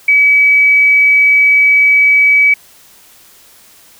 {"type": "tone", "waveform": "sine", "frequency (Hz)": 2282, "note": "C#7", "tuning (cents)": 50, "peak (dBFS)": -5, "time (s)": [0.08, 2.54], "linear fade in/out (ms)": 5, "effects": ["white hiss -43 dBFS RMS until 3.99 s"]}